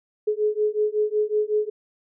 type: beating tone pair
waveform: sine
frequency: 421.4 / 426.8 Hz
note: G#4 / G#4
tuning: +25 / +47 cents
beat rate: 5.4 Hz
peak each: -23 / -23 dBFS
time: 0.27-1.7 s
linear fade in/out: 10 ms
effects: none